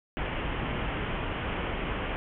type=low-pass noise; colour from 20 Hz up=pink; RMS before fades=-32 dBFS; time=0.17-2.16 s; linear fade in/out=0 ms; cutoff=3200 Hz; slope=96 dB/octave; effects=none